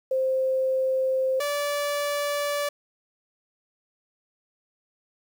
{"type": "tone pair in turn", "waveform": ["sine", "sawtooth"], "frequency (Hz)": [524, 579.2], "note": ["C5", "D5"], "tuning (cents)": [2, -24], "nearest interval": "major second", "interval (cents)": 174, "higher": "second", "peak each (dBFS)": -21, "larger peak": "neither", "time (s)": [[0.11, 1.4], [1.4, 2.69]], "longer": "neither", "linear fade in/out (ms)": 5, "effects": ["9-bit"]}